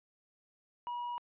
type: tone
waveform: triangle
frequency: 965 Hz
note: B5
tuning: 40 cents flat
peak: -34 dBFS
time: 0.87-1.18 s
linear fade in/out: 0 ms
effects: resampled to 8000 Hz